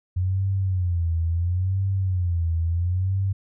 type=tone with vibrato; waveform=sine; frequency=89.5 Hz; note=F2; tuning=43 cents sharp; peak=-20 dBFS; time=0.16-3.33 s; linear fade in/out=10 ms; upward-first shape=sine; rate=0.73 Hz; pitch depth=140 cents each way; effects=none